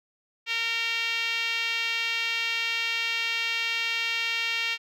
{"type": "tone with band-pass filter", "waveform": "5% pulse", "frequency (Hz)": 459.7, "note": "A#4", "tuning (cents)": -24, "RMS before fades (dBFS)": -28, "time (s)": [0.46, 4.78], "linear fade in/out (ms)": 50, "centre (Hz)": 2600, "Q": 2.3, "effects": []}